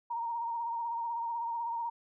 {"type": "tone with vibrato", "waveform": "sine", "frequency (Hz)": 932.3, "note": "A#5", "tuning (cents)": 0, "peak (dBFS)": -32, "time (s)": [0.1, 1.9], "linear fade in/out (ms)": 10, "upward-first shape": "triangle", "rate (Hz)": 16, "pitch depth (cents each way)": 43, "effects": []}